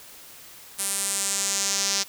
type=tone with band-pass filter sweep; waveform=sawtooth; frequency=197.5 Hz; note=G3; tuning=13 cents sharp; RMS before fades=-26 dBFS; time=0.78-2.04 s; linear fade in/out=20 ms; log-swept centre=9800 to 5600 Hz; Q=2.6; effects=white hiss -46 dBFS RMS until 2.08 s